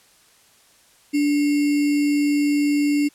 sine tone with sample-and-hold, 291 Hz, D4, 16 cents flat, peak -16 dBFS, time 1.13-3.09 s, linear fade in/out 20 ms, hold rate 2450 Hz, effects white hiss -55 dBFS RMS until 3.14 s + low-pass 11000 Hz 12 dB/octave

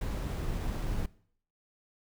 brown noise with sample-and-hold, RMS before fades -33 dBFS, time 0.01-1.06 s, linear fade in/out 5 ms, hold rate 11025 Hz, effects noise-tail reverb RT60 0.6 s tail -21 dB re dry

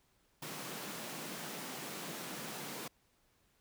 pink high-pass noise, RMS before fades -44 dBFS, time 0.42-2.88 s, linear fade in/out 5 ms, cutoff 140 Hz, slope 48 dB/octave, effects pink hiss -73 dBFS RMS until 3.6 s

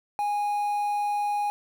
triangle tone with quantisation, 825 Hz, G#5, 12 cents flat, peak -22 dBFS, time 0.19-1.5 s, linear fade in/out 0 ms, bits 8, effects none

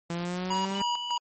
sawtooth exponential sweep, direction up, 169.2 to 200 Hz, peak -26 dBFS, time 0.1-0.82 s, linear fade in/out 2 ms
square tone with tremolo, 960 Hz, B5, 49 cents flat, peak -27 dBFS, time 0.5-1.18 s, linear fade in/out 5 ms, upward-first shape square, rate 3.3 Hz, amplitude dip 70%
sine tone, 2960 Hz, F#7, in tune, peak -33 dBFS, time 0.75-1.17 s, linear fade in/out 0 ms
effects MP3 32 kbps

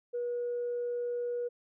sine tone, 482.9 Hz, B4, 39 cents flat, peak -30 dBFS, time 0.13-1.49 s, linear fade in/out 20 ms, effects tanh soft clip ceiling -27 dBFS

